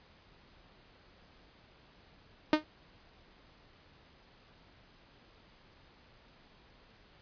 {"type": "tone with exponential decay", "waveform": "sawtooth", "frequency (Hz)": 306.7, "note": "D#4", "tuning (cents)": -25, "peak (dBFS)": -16, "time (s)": [2.53, 2.64], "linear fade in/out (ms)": 2, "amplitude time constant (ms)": 23, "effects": ["pink hiss -61 dBFS RMS until 7.21 s", "resampled to 11025 Hz"]}